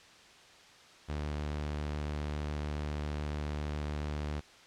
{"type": "tone", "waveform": "sawtooth", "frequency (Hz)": 74.4, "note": "D2", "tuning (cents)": 23, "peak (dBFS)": -30, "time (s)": [1.08, 4.41], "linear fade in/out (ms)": 20, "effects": ["white hiss -56 dBFS RMS until 4.66 s", "low-pass 5000 Hz 12 dB/octave"]}